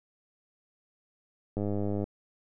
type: click train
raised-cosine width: 2 ms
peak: -19 dBFS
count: 49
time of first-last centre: 1.57-2.041 s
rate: 102 Hz
effects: none